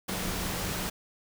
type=tone in noise; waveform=sine; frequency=181.7 Hz; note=F#3; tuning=31 cents flat; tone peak=-38 dBFS; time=0.08-0.9 s; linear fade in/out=10 ms; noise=pink; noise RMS=-33 dBFS; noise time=0.08-0.9 s; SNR=-8 dB; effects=none